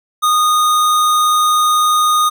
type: tone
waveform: square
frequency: 1233 Hz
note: D#6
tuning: 16 cents flat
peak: -11 dBFS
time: 0.22-2.3 s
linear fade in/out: 20 ms
effects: none